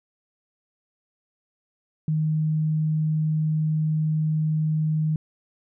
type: tone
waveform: sine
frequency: 155.56 Hz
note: D#3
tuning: in tune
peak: -20 dBFS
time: 2.08-5.16 s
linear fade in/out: 2 ms
effects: none